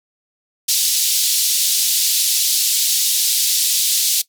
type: band-pass noise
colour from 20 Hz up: pink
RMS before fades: -17 dBFS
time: 0.68-4.22 s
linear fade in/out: 10 ms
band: 3700 to 16000 Hz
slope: 24 dB/octave
effects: noise-tail reverb RT60 0.1 s tail -19 dB re dry